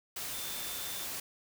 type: tone in noise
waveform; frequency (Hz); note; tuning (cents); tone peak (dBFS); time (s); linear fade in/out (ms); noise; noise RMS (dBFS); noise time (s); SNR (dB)
sine; 3550; A7; +15; -45; 0.33-1.05; 5; white; -39; 0.16-1.2; -9
effects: none